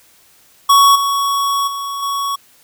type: tone with level steps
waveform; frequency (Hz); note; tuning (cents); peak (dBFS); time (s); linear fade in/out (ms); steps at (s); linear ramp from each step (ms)
square; 1117; C#6; +13; -7 / -15 / -22 / -18; 0.69-2.36; 10; 0.95 / 1.67 / 2.02; 10
effects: white hiss -50 dBFS RMS until 2.63 s